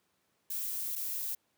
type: noise with dropouts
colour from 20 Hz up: violet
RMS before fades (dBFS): -36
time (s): 0.5-1.35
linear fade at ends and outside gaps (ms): 5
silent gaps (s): 0.956-0.96
effects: pink hiss -75 dBFS RMS until 1.57 s + high-pass 150 Hz 12 dB/octave